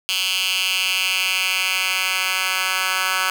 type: tone with high-pass filter sweep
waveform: 10% pulse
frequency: 187.1 Hz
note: F#3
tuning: 20 cents sharp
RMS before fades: -21 dBFS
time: 0.09-3.3 s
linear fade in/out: 0 ms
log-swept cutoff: 3100 to 1600 Hz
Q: 2.7
effects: none